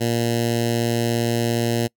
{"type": "tone with notch filter", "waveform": "10% pulse", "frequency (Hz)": 117.2, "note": "A#2", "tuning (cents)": 10, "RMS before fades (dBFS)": -21, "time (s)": [0, 1.88], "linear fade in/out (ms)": 20, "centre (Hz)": 1200, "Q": 0.68, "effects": ["noise-tail reverb RT60 0.1 s tail -26 dB re dry"]}